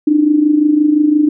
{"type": "tone with amplitude modulation", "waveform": "sine", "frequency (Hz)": 300.1, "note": "D4", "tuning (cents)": 38, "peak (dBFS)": -5, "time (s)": [0.07, 1.29], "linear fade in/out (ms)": 5, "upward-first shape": "sine", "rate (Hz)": 25.8, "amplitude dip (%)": 65, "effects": []}